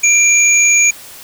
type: tone pair together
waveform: sine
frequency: 2375 / 6718 Hz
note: D7 / G#8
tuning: +19 / +19 cents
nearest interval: octave + tritone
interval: 1800 cents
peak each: -10 dBFS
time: 0.03-0.91 s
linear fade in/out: 10 ms
effects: white hiss -35 dBFS RMS until 1.23 s